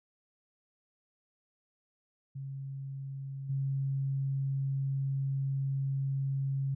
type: tone with level steps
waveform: sine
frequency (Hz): 136.4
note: C#3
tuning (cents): -28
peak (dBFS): -37 / -29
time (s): 2.35-6.75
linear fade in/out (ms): 10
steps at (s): 3.49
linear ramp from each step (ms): 10
effects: none